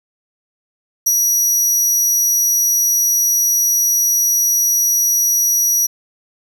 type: tone with ADSR envelope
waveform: sawtooth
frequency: 5800 Hz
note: F#8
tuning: 35 cents flat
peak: -8 dBFS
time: 1.06-5.87 s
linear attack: 9 ms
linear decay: 50 ms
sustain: -2 dB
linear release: 12 ms
effects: none